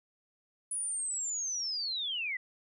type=linear sweep; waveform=sine; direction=down; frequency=9956 to 1937 Hz; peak=-32 dBFS; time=0.71-2.37 s; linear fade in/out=5 ms; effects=none